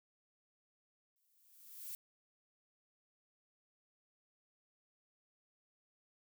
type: noise with exponential growth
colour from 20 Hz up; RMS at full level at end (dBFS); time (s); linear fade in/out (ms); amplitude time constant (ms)
violet; -43; 1.16-1.95; 0; 170
effects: none